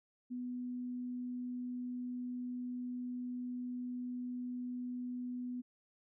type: tone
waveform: sine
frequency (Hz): 247.7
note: B3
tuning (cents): +5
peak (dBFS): -38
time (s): 0.3-5.62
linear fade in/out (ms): 20
effects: none